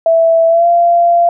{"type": "tone with pitch glide", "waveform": "sine", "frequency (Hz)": [659.3, 688.5], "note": ["E5", "F5"], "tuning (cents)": [0, -25], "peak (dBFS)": -6, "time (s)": [0.06, 1.29], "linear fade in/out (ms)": 2, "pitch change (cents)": 75, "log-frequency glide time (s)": [0.48, 0.67], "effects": []}